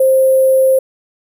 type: tone with sample-and-hold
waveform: sine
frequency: 527 Hz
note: C5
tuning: 12 cents sharp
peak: -7 dBFS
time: 0-0.79 s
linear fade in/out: 5 ms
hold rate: 11025 Hz
effects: none